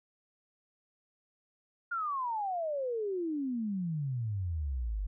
sine exponential sweep, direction down, 1432 to 46.25 Hz, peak -31 dBFS, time 1.91-5.07 s, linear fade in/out 10 ms, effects none

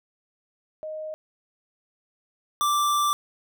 sine / square tone pair in turn, 622 / 1174.2 Hz, D#5 / D6, -1 / -1 cents, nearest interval major seventh, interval 1100 cents, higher second, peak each -31 / -21 dBFS, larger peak second, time 0.83-1.14 / 2.61-3.13 s, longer second, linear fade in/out 0 ms, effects none

